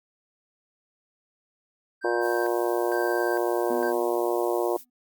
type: tone with tremolo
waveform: triangle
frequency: 1568 Hz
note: G6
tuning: in tune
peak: -29 dBFS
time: 2.01-3.93 s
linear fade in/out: 50 ms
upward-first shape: square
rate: 1.1 Hz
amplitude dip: 75%
type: harmonic tone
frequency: 118.7 Hz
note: A#2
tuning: 32 cents sharp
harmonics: 3 / 4 / 5 / 6 / 7 / 8 / 9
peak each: -26 / -29 / -30 / -32 / -37 / -34 / -39 dBFS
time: 2.04-4.77 s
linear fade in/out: 5 ms
type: noise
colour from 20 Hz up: violet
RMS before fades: -42 dBFS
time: 2.2-4.85 s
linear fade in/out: 50 ms
type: tone with exponential decay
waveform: triangle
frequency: 247 Hz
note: B3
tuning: in tune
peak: -28 dBFS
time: 3.7-4.9 s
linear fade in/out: 5 ms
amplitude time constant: 260 ms
effects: Opus 48 kbps